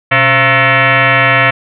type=tone with frequency modulation; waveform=sine; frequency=277.2 Hz; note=C#4; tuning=in tune; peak=-6 dBFS; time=0.11-1.51 s; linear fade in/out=10 ms; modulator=402 Hz; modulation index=5.9; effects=none